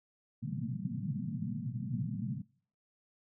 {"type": "band-pass noise", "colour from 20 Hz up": "pink", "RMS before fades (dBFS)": -37, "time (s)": [0.42, 2.42], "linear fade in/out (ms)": 10, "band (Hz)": [110, 240], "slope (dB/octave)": 96, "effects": ["noise-tail reverb RT60 0.5 s tail -22 dB re dry"]}